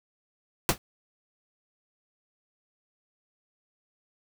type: noise with exponential decay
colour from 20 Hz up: pink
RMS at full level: -17 dBFS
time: 0.69-0.78 s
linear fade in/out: 1 ms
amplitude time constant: 19 ms
effects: none